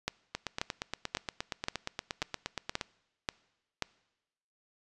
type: two click trains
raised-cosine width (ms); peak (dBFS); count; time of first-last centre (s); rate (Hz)
0.2; -16 / -13; 22 / 8; 0.35-2.812 / 0.08-3.823; 8.53 / 1.87
effects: noise-tail reverb RT60 1.0 s tail -23 dB re dry + resampled to 24000 Hz